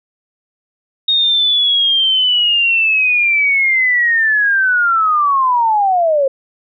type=linear sweep; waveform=sine; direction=down; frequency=3729 to 526 Hz; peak=-10 dBFS; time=1.08-6.28 s; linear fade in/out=5 ms; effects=none